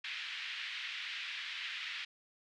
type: band-pass noise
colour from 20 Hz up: pink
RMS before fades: -42 dBFS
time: 0.04-2.05 s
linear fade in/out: 5 ms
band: 1900 to 3600 Hz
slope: 24 dB/octave
effects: none